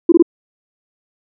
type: tone bursts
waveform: sine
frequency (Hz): 338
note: E4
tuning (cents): +43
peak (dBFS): -4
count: 3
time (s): 0.09-0.225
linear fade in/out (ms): 5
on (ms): 31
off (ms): 21
effects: tanh soft clip ceiling -1 dBFS

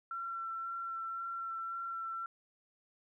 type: tone with vibrato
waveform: sine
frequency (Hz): 1353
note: E6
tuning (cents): +45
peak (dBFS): -37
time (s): 0.11-2.26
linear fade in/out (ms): 2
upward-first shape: sine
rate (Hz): 1.9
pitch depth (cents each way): 13
effects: 13-bit

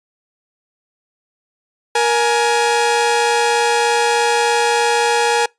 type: tone pair together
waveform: sawtooth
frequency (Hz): 470.7 / 838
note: A#4 / G#5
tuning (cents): +17 / +15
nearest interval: minor seventh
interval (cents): 998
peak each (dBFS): -12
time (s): 1.95-5.46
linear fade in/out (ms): 5
effects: noise-tail reverb RT60 0.2 s tail -26 dB re dry + resampled to 22050 Hz

